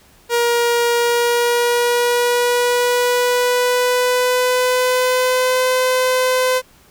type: tone with pitch glide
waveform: sawtooth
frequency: 473.8 to 510.7 Hz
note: A#4 to C5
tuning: +28 to -42 cents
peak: -10 dBFS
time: 0.29-6.62 s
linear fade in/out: 50 ms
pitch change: +130 cents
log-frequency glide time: 0.95-5.66 s
effects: pink hiss -50 dBFS RMS until 6.9 s